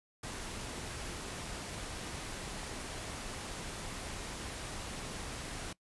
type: noise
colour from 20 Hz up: pink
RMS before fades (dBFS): -42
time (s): 0.23-5.73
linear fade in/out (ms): 5
effects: noise-tail reverb RT60 0.1 s tail -21 dB re dry + resampled to 24000 Hz